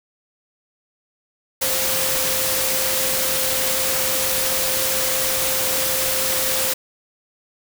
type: tone in noise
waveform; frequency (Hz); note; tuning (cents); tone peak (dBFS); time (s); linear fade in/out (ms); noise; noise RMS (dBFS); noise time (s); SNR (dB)
sine; 524; C5; +2; -28; 1.61-6.74; 10; white; -21; 1.61-6.74; -10
effects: none